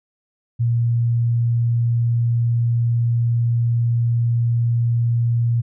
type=tone; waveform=sine; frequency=117.8 Hz; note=A#2; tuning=19 cents sharp; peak=-15 dBFS; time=0.59-5.62 s; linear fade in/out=20 ms; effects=none